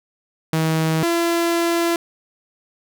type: tone pair in turn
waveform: sawtooth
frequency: 159.9 / 338.8 Hz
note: D#3 / E4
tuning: +48 / +48 cents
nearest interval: octave + minor second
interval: 1300 cents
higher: second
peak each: -13 dBFS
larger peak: neither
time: 0.53-1.03 / 1.03-1.96 s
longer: second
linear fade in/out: 2 ms
effects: none

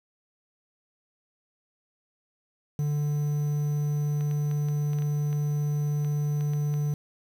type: tone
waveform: triangle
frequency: 147.3 Hz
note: D3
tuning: 6 cents sharp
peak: -22 dBFS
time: 2.79-6.94 s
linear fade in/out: 2 ms
type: clicks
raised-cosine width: 0.3 ms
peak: -30 dBFS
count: 12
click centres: 4.209 / 4.312 / 4.513 / 4.686 / 4.933 / 4.987 / 5.022 / 5.329 / 6.047 / 6.409 / 6.535 / 6.74 s
effects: 8-bit

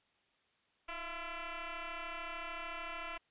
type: tone with frequency modulation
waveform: sine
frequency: 659.3 Hz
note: E5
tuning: in tune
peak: -40 dBFS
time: 0.88-3.18 s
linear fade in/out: 10 ms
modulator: 338 Hz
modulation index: 6.6
effects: white hiss -74 dBFS RMS until 3.3 s + resampled to 8000 Hz

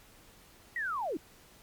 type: linear sweep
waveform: sine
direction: down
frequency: 1963 to 264.4 Hz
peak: -31 dBFS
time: 0.76-1.17 s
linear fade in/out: 2 ms
effects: pink hiss -58 dBFS RMS until 1.62 s + MP3 96 kbps

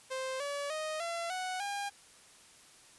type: tone with pitch steps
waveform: sawtooth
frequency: 523.3 / 570.7 / 622.3 / 678.6 / 740.1 / 807 Hz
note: C5 / D5 / D#5 / F5 / F#5 / G#5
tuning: 0 / -50 / 0 / -50 / 0 / -50 cents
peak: -31 dBFS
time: 0.1-1.9 s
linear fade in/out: 20 ms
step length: 300 ms
effects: white hiss -58 dBFS RMS until 2.98 s + resampled to 24000 Hz

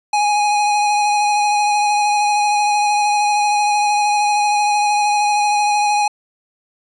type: tone with vibrato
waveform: square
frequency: 830.6 Hz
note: G#5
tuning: in tune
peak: -14 dBFS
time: 0.13-6.08 s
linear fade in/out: 5 ms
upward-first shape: sine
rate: 13 Hz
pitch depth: 18 cents each way
effects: resampled to 22050 Hz + 9-bit

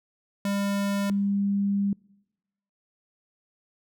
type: tone pair in turn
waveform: square / sine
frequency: 200 / 200 Hz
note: G3 / G3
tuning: +35 / +35 cents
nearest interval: unison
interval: 0 cents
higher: neither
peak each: -25 / -22 dBFS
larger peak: second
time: 0.45-1.1 / 1.1-1.93 s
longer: second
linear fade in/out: 2 ms
effects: noise-tail reverb RT60 1.0 s tail -26 dB re dry

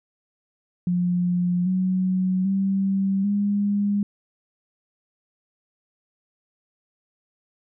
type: tone with pitch steps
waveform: sine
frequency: 177.5 / 185.68 / 194.24 / 203.2 Hz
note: F3 / F#3 / G3 / G#3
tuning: +28 / +6 / -16 / -38 cents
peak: -19 dBFS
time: 0.87-4.03 s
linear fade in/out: 2 ms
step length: 790 ms
effects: none

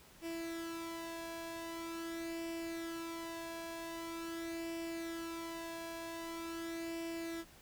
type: tone with flanger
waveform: sawtooth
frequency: 332 Hz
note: E4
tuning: 12 cents sharp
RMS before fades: -43 dBFS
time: 0.21-7.45 s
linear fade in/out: 50 ms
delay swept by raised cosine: 0.38 to 1.21 ms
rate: 0.44 Hz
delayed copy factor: +0.55
effects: pink hiss -60 dBFS RMS until 7.61 s

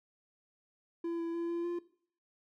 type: tone with pitch steps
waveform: triangle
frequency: 337.4 / 334.4 / 338.8 / 341.1 / 346.9 Hz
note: E4 / E4 / E4 / F4 / F4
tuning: +40 / +25 / +48 / -41 / -12 cents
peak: -31 dBFS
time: 1.04-1.79 s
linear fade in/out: 5 ms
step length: 150 ms
effects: noise-tail reverb RT60 0.5 s tail -17 dB re dry

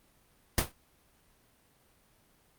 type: noise with exponential decay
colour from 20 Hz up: pink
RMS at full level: -21 dBFS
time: 0.58-0.72 s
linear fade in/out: 2 ms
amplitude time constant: 30 ms
effects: pink hiss -66 dBFS RMS until 2.58 s + Opus 32 kbps

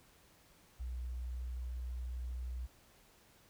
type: tone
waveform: sine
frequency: 61.7 Hz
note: B1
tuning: 1 cent flat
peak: -38 dBFS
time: 0.79-2.67 s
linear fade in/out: 20 ms
effects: pink hiss -65 dBFS RMS until 3.49 s

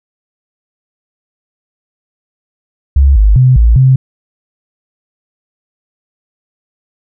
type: tone with pitch steps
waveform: sine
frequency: 68.6 / 51.4 / 128.4 / 57.1 / 131.3 Hz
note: C#2 / G#1 / C3 / A#1 / C3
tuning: -17 / -17 / -32 / -35 / +6 cents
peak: -3 dBFS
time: 2.96-3.96 s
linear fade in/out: 5 ms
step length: 200 ms
effects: none

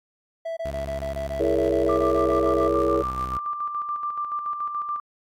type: tone bursts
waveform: triangle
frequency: 659.3 Hz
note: E5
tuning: in tune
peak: -25 dBFS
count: 16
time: 0.45-2.685 s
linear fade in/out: 10 ms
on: 120 ms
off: 21 ms
type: tone with pitch glide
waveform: sawtooth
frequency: 69.3 to 63.92 Hz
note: C#2 to C2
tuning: 0 to -40 cents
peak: -28 dBFS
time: 0.65-3.38 s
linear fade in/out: 5 ms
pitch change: -140 cents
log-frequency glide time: 1.33-1.77 s
type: chord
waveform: sine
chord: A# half-diminished seventh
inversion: second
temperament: equal with one note detuned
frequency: 329.6 / 415.3 / 466.2 / 563.1 Hz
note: E4 / G#4 / A#4 / C#5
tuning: 0 / 0 / 0 / +27 cents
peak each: -25 dBFS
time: 1.39-3.03 s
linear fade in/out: 20 ms
type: tone with tremolo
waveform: sine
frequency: 1183 Hz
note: D6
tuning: 12 cents sharp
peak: -24 dBFS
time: 1.89-5 s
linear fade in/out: 2 ms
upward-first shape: square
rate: 7 Hz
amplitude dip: 45%
effects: AAC 64 kbps

